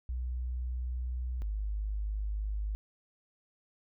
sine tone pair in turn, 61.74 / 51.72 Hz, B1 / G#1, 0 / -6 cents, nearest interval minor third, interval 306 cents, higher first, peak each -32 / -31 dBFS, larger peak second, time 0.09-1.42 / 1.42-2.75 s, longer neither, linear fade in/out 0 ms, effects none

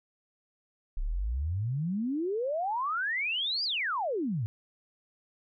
sine exponential two-way sweep, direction up then down, 30.87 to 4981 to 99.5 Hz, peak -28 dBFS, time 0.97-4.46 s, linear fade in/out 0 ms, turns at 3.64 s, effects none

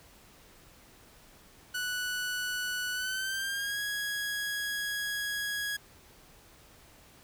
sawtooth tone with pitch glide, 1480 to 1661.2 Hz, F#6 to G#6, 0 to 0 cents, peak -28 dBFS, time 1.74-5.77 s, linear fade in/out 10 ms, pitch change +200 cents, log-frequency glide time 2.92-3.81 s, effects pink hiss -57 dBFS RMS until 7.23 s

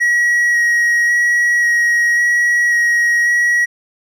triangle tone with vibrato, 1905 Hz, A#6, 37 cents sharp, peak -9 dBFS, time 0-3.66 s, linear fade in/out 20 ms, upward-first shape square, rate 0.92 Hz, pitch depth 9 cents each way, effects none

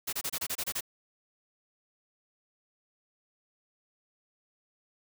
white noise bursts, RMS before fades -33 dBFS, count 9, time 0.07-0.808 s, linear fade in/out 10 ms, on 58 ms, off 27 ms, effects none

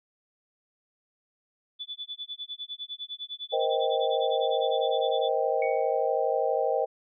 sine tone with tremolo, 3469 Hz, A7, 25 cents flat, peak -32 dBFS, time 1.79-5.3 s, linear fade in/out 20 ms, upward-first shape sine, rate 9.9 Hz, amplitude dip 100%
sine chord, C minor seventh, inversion third, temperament just, 470.9 / 523.3 / 627.9 / 784.9 Hz, Bb4 / C5 / Eb5 / G5, +18 / 0 / +16 / +2 cents, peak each -29 / -28 / -29 / -30 dBFS, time 3.52-6.86 s, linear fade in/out 20 ms
sine tone with exponential decay, 2235 Hz, C#7, 14 cents sharp, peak -31 dBFS, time 5.62-6.08 s, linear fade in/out 2 ms, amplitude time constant 100 ms
effects none

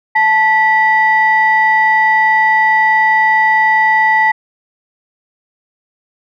sine tone pair together, 875.3 / 1957 Hz, A5 / B6, -9 / -16 cents, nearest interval octave + major second, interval 1393 cents, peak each -10 dBFS, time 0.15-4.32 s, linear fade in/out 10 ms, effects tanh soft clip ceiling -1 dBFS

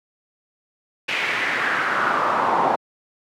brown noise with band-pass filter sweep, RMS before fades -21 dBFS, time 1.08-2.76 s, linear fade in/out 10 ms, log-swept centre 2500 to 840 Hz, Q 3.2, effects high-pass 200 Hz 12 dB/octave

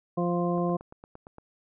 harmonic tone, 174.61 Hz, F3, in tune, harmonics 1 / 2 / 3 / 4 / 6, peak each -27 / -30 / -32 / -33 / -35 dBFS, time 0.17-0.77 s, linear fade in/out 10 ms
click train, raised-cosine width 1 ms, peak -31 dBFS, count 8, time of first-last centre 0.58-1.384 s, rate 8.71 Hz
effects none

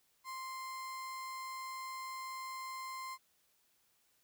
35% pulse tone, 1046.5 Hz, C6, in tune, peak -40 dBFS, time 0.24-3.18 s, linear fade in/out 50 ms, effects white hiss -74 dBFS RMS until 4.23 s

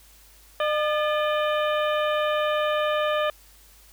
harmonic tone with a mistuned harmonic, 605 Hz, D#5, 49 cents flat, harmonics 1 / 2 / 3 / 4 / 5 / 6, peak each -23 / -27 / -32 / -36 / -35 / -39 dBFS, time 0.6-3.3 s, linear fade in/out 2 ms, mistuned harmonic 3, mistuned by -75 cents, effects added 51 Hz sine -54 dBFS peak until 3.92 s + white hiss -54 dBFS RMS until 3.92 s

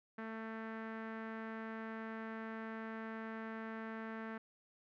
sawtooth tone with low-pass filter, 222.6 Hz, A3, 20 cents sharp, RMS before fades -45 dBFS, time 0.18-4.38 s, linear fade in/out 5 ms, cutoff 1700 Hz, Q 2.7, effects none

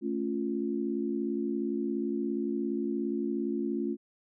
sine chord, A augmented, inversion none, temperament equal, 220 / 277.2 / 349.2 Hz, A3 / C#4 / E#4, 0 / 0 / 0 cents, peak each -33 dBFS, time 0.01-3.97 s, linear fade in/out 50 ms, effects none

